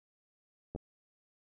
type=clicks; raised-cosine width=2 ms; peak=-27 dBFS; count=2; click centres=0.75 / 0.761 s; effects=none